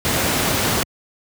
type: noise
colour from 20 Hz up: pink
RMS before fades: -19 dBFS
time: 0.05-0.83 s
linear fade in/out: 0 ms
effects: high-pass 80 Hz 12 dB/octave